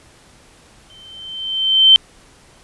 sine tone with exponential growth, 3102 Hz, G7, 19 cents flat, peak -3 dBFS, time 0.9-1.96 s, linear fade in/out 0 ms, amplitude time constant 230 ms, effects pink hiss -48 dBFS RMS until 2.63 s + resampled to 24000 Hz

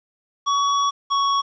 square tone pair in turn, 1127 / 1115.3 Hz, C#6 / C#6, +28 / +10 cents, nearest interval unison, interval 18 cents, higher first, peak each -18 / -18 dBFS, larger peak neither, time 0.46-0.91 / 1.1-1.42 s, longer first, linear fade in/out 20 ms, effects resampled to 16000 Hz + 9-bit

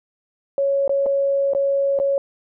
sine tone with dropouts, 554.4 Hz, C#5, in tune, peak -16 dBFS, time 0.58-2.18 s, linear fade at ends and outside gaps 1 ms, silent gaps 0.878-0.894 / 1.06-1.064 / 1.535-1.549 / 1.989-1.999 s, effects none

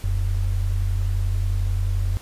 sine tone pair together, 41.18 / 92.5 Hz, E1 / F#2, -1 / 0 cents, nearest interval octave + major second, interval 1401 cents, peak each -22 dBFS, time 0.04-2.17 s, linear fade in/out 0 ms, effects pink hiss -44 dBFS RMS until 2.21 s + resampled to 32000 Hz

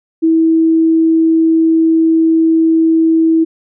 sine tone, 324.5 Hz, E4, 27 cents flat, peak -7 dBFS, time 0.22-3.45 s, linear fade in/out 20 ms, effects none

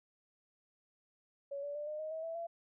sine tone with pitch steps, 561 / 576.1 / 591.6 / 607.5 / 623.9 / 640.7 / 658 / 675.7 Hz, C#5 / D5 / D5 / D#5 / D#5 / E5 / E5 / E5, +21 / -33 / +13 / -42 / +5 / -49 / -3 / +43 cents, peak -38 dBFS, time 1.51-2.47 s, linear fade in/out 10 ms, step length 120 ms, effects none

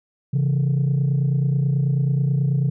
sine tone pair together, 135.57 / 164.81 Hz, C#3 / E3, -38 / 0 cents, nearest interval minor third, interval 338 cents, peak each -16 / -21 dBFS, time 0.33-2.7 s, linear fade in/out 10 ms, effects tanh soft clip ceiling -14 dBFS

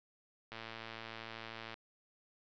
click train, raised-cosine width 0.3 ms, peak -29 dBFS, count 139, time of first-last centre 0.52-1.741 s, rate 113 Hz, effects resampled to 16000 Hz

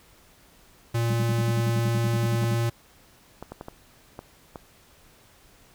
square tone, 116.54 Hz, A#2, in tune, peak -23 dBFS, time 0.94-2.7 s, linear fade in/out 10 ms
sine tone bursts, 196 Hz, G3, in tune, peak -26 dBFS, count 16, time 1.1-2.544 s, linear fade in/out 2 ms, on 34 ms, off 60 ms
clicks, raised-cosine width 1 ms, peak -22 dBFS, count 7, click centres 2.436 / 3.426 / 3.52 / 3.611 / 3.684 / 4.191 / 4.558 s
effects pink hiss -56 dBFS RMS until 5.74 s

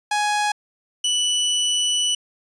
sawtooth tone pair in turn, 834 / 2966 Hz, G#5 / F#7, +7 / +4 cents, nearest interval octave + minor seventh, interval 2197 cents, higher second, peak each -15 dBFS, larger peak neither, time 0.11-0.52 / 1.04-2.15 s, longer second, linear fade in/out 5 ms, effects resampled to 22050 Hz

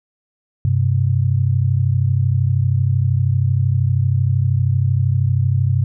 sine tone pair together, 97.17 / 130 Hz, G2 / C3, -15 / -11 cents, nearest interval perfect fourth, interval 504 cents, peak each -16 dBFS, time 0.65-5.84 s, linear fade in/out 0 ms, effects none

